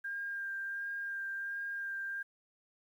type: tone with vibrato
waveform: sine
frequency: 1600 Hz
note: G6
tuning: 35 cents sharp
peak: -36 dBFS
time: 0.04-2.23 s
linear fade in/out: 10 ms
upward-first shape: sine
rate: 1.4 Hz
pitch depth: 15 cents each way
effects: 11-bit